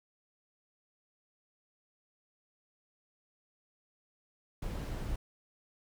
brown noise, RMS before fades -37 dBFS, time 4.62-5.16 s, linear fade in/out 5 ms, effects none

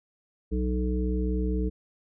harmonic tone with a mistuned harmonic, 61.74 Hz, B1, in tune, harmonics 1 / 3 / 5 / 7, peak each -26 / -31 / -33 / -34 dBFS, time 0.51-1.7 s, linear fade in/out 20 ms, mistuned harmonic 7, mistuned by +21 cents, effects none

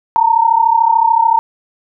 sine tone pair together, 898.7 / 932.3 Hz, A5 / A#5, +36 / 0 cents, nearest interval minor second, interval 64 cents, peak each -11 dBFS, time 0.16-1.39 s, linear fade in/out 0 ms, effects none

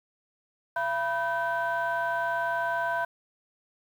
sine tone cluster, 677 / 981 / 1537 Hz, E5 / B5 / G6, +46 / -12 / -35 cents, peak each -29 dBFS, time 0.76-3.05 s, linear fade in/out 5 ms, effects tanh soft clip ceiling -20 dBFS + 9-bit

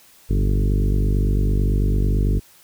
harmonic tone with a mistuned harmonic, 49 Hz, G1, in tune, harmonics 1 / 2 / 3 / 4 / 5 / 6 / 7 / 8 / 9, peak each -17 / -23 / -27 / -29 / -31 / -33 / -34 / -35 / -36 dBFS, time 0.29-2.4 s, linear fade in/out 20 ms, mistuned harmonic 2, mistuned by +80 cents, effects white hiss -51 dBFS RMS until 2.63 s

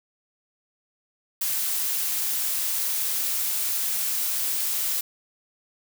blue noise, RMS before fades -26 dBFS, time 1.41-5.01 s, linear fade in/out 5 ms, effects none

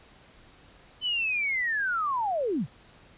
sine linear sweep, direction down, 3055 to 103.83 Hz, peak -25 dBFS, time 1.01-2.67 s, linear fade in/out 50 ms, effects pink hiss -55 dBFS RMS until 3.17 s + resampled to 8000 Hz

